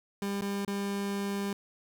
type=tone with dropouts; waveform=30% pulse; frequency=199.9 Hz; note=G3; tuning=34 cents sharp; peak=-28 dBFS; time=0.22-1.53 s; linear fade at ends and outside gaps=2 ms; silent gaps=0.411-0.42 / 0.65-0.677 s; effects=10-bit